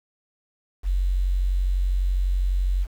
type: tone with quantisation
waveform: sine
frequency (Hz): 45.99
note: F#1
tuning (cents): -10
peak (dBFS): -19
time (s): 0.83-2.87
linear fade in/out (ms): 50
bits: 8
effects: none